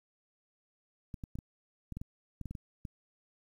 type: clicks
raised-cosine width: 5 ms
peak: -28 dBFS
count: 12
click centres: 1.142 / 1.238 / 1.355 / 1.388 / 1.923 / 1.97 / 2.015 / 2.413 / 2.457 / 2.51 / 2.552 / 2.852 s
effects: 10-bit